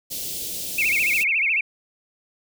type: band-stop noise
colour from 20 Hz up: white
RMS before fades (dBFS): -30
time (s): 0.1-1.24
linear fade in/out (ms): 20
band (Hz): 560 to 3000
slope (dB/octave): 24
type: tone with vibrato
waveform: sine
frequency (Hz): 2400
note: D7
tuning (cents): +37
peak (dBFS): -18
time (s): 0.78-1.61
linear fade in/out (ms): 5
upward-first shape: sine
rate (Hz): 14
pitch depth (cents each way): 210
effects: none